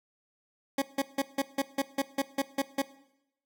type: tone bursts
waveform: 20% pulse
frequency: 274.9 Hz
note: C#4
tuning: 14 cents flat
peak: -20 dBFS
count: 11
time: 0.78-2.82 s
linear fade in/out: 5 ms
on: 40 ms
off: 160 ms
effects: noise-tail reverb RT60 0.8 s tail -17 dB re dry